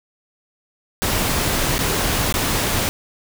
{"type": "noise with dropouts", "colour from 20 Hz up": "pink", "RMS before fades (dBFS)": -20, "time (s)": [1.02, 2.89], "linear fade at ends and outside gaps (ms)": 0, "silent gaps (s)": [[1.782, 1.79], [2.325, 2.341]], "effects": []}